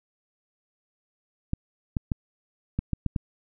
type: clicks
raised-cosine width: 5 ms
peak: -13 dBFS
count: 7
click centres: 1.534 / 1.968 / 2.118 / 2.79 / 2.933 / 3.063 / 3.162 s
effects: none